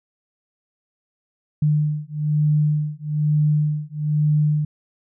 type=beating tone pair; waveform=sine; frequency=150 / 151.1 Hz; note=D3 / D3; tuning=+37 / +50 cents; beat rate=1.1 Hz; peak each=-20 dBFS; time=1.62-4.65 s; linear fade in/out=5 ms; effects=none